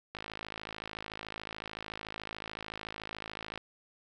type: click train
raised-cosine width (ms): 0.3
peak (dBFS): -23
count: 185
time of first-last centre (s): 0.15-3.576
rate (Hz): 53.7
effects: none